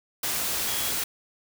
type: tone in noise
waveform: sine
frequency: 3322 Hz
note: G#7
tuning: in tune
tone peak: -36 dBFS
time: 0.67-0.92 s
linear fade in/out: 5 ms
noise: white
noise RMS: -28 dBFS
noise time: 0.23-1.04 s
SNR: -11 dB
effects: none